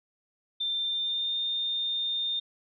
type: tone with pitch glide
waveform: sine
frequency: 3578 to 3630 Hz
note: A7 to A#7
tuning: +28 to -47 cents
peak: -27 dBFS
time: 0.6-2.4 s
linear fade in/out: 10 ms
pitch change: +25 cents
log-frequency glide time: 0.78-1.35 s
effects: none